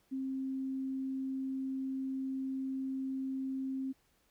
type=tone; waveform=sine; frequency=265.6 Hz; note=C4; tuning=26 cents sharp; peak=-34 dBFS; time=0.11-3.93 s; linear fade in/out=20 ms; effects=pink hiss -72 dBFS RMS until 4.3 s